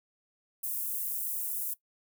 pink high-pass noise, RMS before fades -34 dBFS, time 0.63-1.74 s, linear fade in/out 10 ms, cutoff 11000 Hz, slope 24 dB/octave, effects noise-tail reverb RT60 0.1 s tail -18 dB re dry

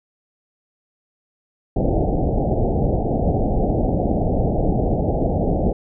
pink low-pass noise, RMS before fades -19 dBFS, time 1.76-5.73 s, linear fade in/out 5 ms, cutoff 790 Hz, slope 96 dB/octave, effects none

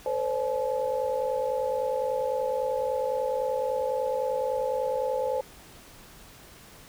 sine tone cluster, 454.3 / 518 / 568 / 858 Hz, A#4 / C5 / C#5 / A5, -45 / -17 / +42 / -44 cents, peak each -35 / -27 / -33 / -33 dBFS, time 0.06-5.41 s, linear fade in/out 2 ms, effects pink hiss -50 dBFS RMS until 6.88 s

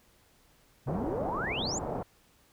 sine exponential sweep, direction up, 121.1 to 7550 Hz, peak -32 dBFS, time 0.86-1.79 s, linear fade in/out 10 ms
white low-pass noise, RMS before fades -35 dBFS, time 0.87-2.03 s, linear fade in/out 5 ms, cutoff 820 Hz, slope 24 dB/octave
effects pink hiss -64 dBFS RMS until 2.52 s

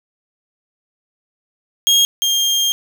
30% pulse tone pair in turn, 3255 / 3210 Hz, G#7 / G7, -36 / +40 cents, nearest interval unison, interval 24 cents, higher first, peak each -7 / -11 dBFS, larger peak first, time 1.87-2.05 / 2.22-2.72 s, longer second, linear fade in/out 0 ms, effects none

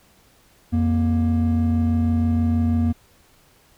triangle tone pair together, 87.31 / 235.7 Hz, F2 / A#3, 0 / +19 cents, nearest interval octave + perfect fourth, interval 1719 cents, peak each -17 dBFS, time 0.72-2.93 s, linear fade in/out 20 ms, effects tanh soft clip ceiling -8 dBFS + pink hiss -56 dBFS RMS until 3.77 s

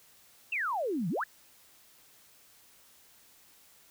sine exponential two-way sweep, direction down then up, 2812 to 153 to 1886 Hz, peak -29 dBFS, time 0.52-1.24 s, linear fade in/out 5 ms, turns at 1.09 s, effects white hiss -60 dBFS RMS until 3.9 s

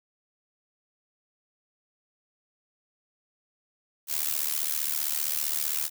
blue noise with amplitude modulation, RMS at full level -25 dBFS, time 4.07-5.9 s, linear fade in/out 50 ms, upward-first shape sine, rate 75.3 Hz, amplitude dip 90%, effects none

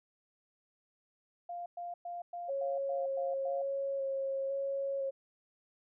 sine tone bursts, 698.5 Hz, F5, in tune, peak -38 dBFS, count 8, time 1.49-3.62 s, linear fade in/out 5 ms, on 170 ms, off 110 ms
sine tone with vibrato, 546 Hz, C#5, 26 cents flat, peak -32 dBFS, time 2.48-5.11 s, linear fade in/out 20 ms, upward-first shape square, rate 0.99 Hz, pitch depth 13 cents each way
effects none

